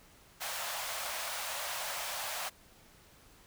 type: high-pass noise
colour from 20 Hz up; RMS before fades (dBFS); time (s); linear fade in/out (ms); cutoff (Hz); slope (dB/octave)
pink; -38; 0.4-2.5; 20; 580; 48
effects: pink hiss -60 dBFS RMS until 3.46 s